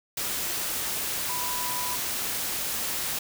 sine tone in noise, 987.8 Hz, B5, in tune, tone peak -33 dBFS, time 1.29-1.96 s, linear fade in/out 5 ms, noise white, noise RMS -30 dBFS, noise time 0.17-3.19 s, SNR -6 dB, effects none

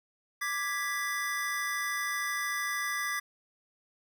square chord, G# diminished, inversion second, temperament equal, 1174.7 / 1661.2 / 1975.5 Hz, D6 / G#6 / B6, 0 / 0 / 0 cents, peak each -37 / -37 / -34 dBFS, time 0.41-3.2 s, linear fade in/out 10 ms, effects none

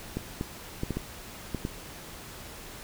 clicks, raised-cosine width 3 ms, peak -17 dBFS, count 7, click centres 0.17 / 0.411 / 0.834 / 0.907 / 0.97 / 1.547 / 1.651 s, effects pink hiss -44 dBFS RMS until 2.83 s

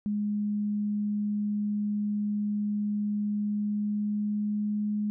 sine tone with pitch glide, 207.7 to 209.3 Hz, G#3 to G#3, 0 to +14 cents, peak -26 dBFS, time 0.06-5.1 s, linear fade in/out 0 ms, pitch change +14 cents, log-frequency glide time 3.37-4.92 s, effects none

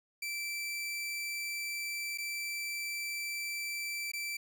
sawtooth tone with dropouts, 2333 Hz, D7, 12 cents flat, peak -32 dBFS, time 0.22-4.37 s, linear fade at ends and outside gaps 5 ms, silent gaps 2.176-2.183 / 4.118-4.134 s, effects none

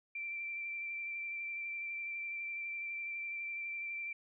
sine tone with vibrato, 2349 Hz, D7, in tune, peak -38 dBFS, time 0.15-4.13 s, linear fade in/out 5 ms, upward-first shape sine, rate 12 Hz, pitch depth 15 cents each way, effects none

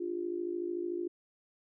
sine tone with amplitude modulation, 349.2 Hz, F4, in tune, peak -29 dBFS, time 0-1.08 s, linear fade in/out 10 ms, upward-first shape sine, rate 53.5 Hz, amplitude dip 80%, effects none

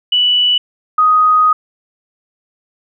sine tone pair in turn, 2960 / 1249.2 Hz, F#7 / D#6, 0 / +7 cents, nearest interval octave + minor third, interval 1493 cents, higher first, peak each -9 / -7 dBFS, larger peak second, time 0.12-0.58 / 0.98-1.53 s, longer second, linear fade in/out 5 ms, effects none

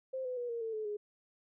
sine tone with pitch steps, 523.3 / 503.7 / 484.9 / 466.7 / 449.3 / 432.5 / 416.3 Hz, C5 / B4 / B4 / A#4 / A4 / A4 / G#4, 0 / +34 / -32 / +2 / +36 / -30 / +4 cents, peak -35 dBFS, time 0.13-0.97 s, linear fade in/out 10 ms, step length 120 ms, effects none

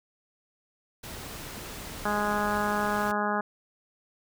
pink noise, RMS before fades -40 dBFS, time 1.03-3.12 s, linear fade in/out 10 ms
harmonic tone, 207.7 Hz, G#3, in tune, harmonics 1 / 2 / 3 / 4 / 5 / 6 / 7 / 8, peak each -32 / -35 / -34 / -31 / -34 / -33 / -35 / -36 dBFS, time 2.05-3.41 s, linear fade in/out 5 ms
effects none

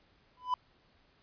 triangle tone with exponential growth, 1000 Hz, B5, 21 cents sharp, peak -22 dBFS, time 0.37-0.54 s, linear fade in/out 2 ms, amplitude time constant 36 ms, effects pink hiss -67 dBFS RMS until 1.22 s + resampled to 11025 Hz

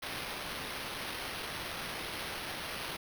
white noise with sample-and-hold, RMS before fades -40 dBFS, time 0.02-2.97 s, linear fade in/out 10 ms, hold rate 7350 Hz, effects none

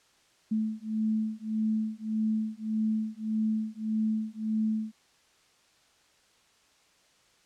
sine beating tone pair, 217.2 / 218.9 Hz, A3 / A3, -22 / -9 cents, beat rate 1.7 Hz, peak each -30 dBFS, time 0.51-4.92 s, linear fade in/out 10 ms, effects white hiss -64 dBFS RMS until 7.45 s + low-pass 7000 Hz 12 dB/octave

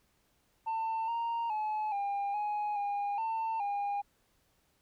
sine tone with pitch steps, 896 / 929 / 856 / 803 / 835 / 812 / 897 / 810 Hz, A5 / A#5 / A5 / G5 / G#5 / G#5 / A5 / G#5, +31 / -6 / -48 / +41 / +9 / -39 / +33 / -43 cents, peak -28 dBFS, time 0.66-4.02 s, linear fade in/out 20 ms, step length 420 ms, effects tanh soft clip ceiling -30 dBFS + pink hiss -72 dBFS RMS until 4.81 s

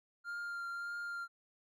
triangle tone with vibrato, 1396.9 Hz, F6, in tune, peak -37 dBFS, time 0.24-1.28 s, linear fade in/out 50 ms, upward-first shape triangle, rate 1.7 Hz, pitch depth 16 cents each way, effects none

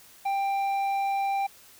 square tone with low-pass filter, 789 Hz, G5, 11 cents sharp, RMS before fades -27 dBFS, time 0.25-1.47 s, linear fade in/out 10 ms, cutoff 2000 Hz, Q 0.81, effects white hiss -53 dBFS RMS until 1.79 s

